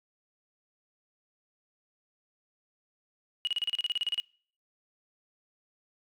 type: tone bursts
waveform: sine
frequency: 2900 Hz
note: F#7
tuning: 35 cents flat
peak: -25 dBFS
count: 14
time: 3.45-4.2 s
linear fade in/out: 0 ms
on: 22 ms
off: 34 ms
effects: noise-tail reverb RT60 0.5 s tail -26 dB re dry + tanh soft clip ceiling -22 dBFS